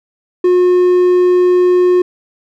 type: tone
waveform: triangle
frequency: 360 Hz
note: F#4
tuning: 47 cents flat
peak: -5 dBFS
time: 0.44-2.02 s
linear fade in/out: 5 ms
effects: none